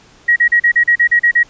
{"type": "tone bursts", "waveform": "sine", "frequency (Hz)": 1902, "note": "A#6", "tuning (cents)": 34, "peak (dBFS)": -7, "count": 10, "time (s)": [0.28, 1.433], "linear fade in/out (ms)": 10, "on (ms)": 82, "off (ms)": 37, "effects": ["pink hiss -46 dBFS RMS until 1.49 s", "resampled to 16000 Hz"]}